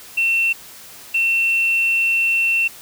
sine tone pair in turn, 2700 / 2700 Hz, E7 / E7, +41 / +41 cents, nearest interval unison, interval 0 cents, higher neither, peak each -13 dBFS, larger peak neither, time 0.17-0.53 / 1.14-2.68 s, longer second, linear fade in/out 10 ms, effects tanh soft clip ceiling -12 dBFS + white hiss -40 dBFS RMS until 2.81 s

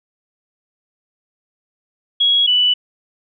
sine tone pair in turn, 3322 / 2970 Hz, G#7 / F#7, 0 / +6 cents, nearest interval major second, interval 194 cents, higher first, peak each -11 dBFS, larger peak neither, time 2.2-2.47 / 2.47-2.74 s, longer neither, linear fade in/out 10 ms, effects none

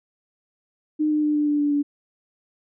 sine tone with pitch steps, 305.1 / 302.3 / 299.5 / 296.8 / 294 / 291.3 / 288.6 Hz, D#4 / D#4 / D4 / D4 / D4 / D4 / D4, -34 / -50 / +34 / +18 / +2 / -14 / -30 cents, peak -18 dBFS, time 0.99-1.83 s, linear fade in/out 20 ms, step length 120 ms, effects none

